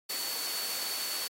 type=tone in noise; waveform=sine; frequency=4457 Hz; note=C#8; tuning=9 cents sharp; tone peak=-37 dBFS; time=0.09-1.28 s; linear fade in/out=10 ms; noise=white; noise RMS=-36 dBFS; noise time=0.09-1.28 s; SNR=-4 dB; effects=high-pass 300 Hz 12 dB/octave + AAC 48 kbps